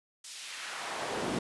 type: noise with high-pass filter sweep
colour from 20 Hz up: brown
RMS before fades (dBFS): -37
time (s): 0.24-1.39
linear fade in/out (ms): 5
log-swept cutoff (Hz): 5400 to 240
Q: 0.93
effects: resampled to 24000 Hz